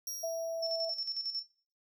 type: tone with exponential decay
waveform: sawtooth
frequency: 5650 Hz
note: F8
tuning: 19 cents sharp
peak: -33 dBFS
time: 0.07-1.13 s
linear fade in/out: 2 ms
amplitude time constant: 230 ms
type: tone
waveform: sine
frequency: 659.3 Hz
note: E5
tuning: in tune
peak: -31 dBFS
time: 0.23-0.9 s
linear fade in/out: 10 ms
type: tone with tremolo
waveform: sine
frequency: 5400 Hz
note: E8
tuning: 41 cents sharp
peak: -33 dBFS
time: 0.62-1.43 s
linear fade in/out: 10 ms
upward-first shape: square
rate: 11 Hz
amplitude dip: 65%
effects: noise-tail reverb RT60 0.4 s tail -17 dB re dry